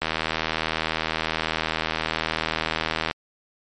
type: click train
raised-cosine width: 0.3 ms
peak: -7 dBFS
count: 248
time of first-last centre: 0.02-3.111 s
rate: 79.9 Hz
effects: MP3 48 kbps